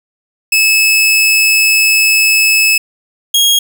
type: tone pair in turn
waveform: sawtooth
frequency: 2600 / 3276 Hz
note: E7 / G#7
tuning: -24 / -24 cents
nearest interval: major third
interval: 400 cents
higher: second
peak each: -4 dBFS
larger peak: neither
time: 0.52-2.78 / 3.34-3.59 s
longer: first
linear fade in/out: 5 ms
effects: 7-bit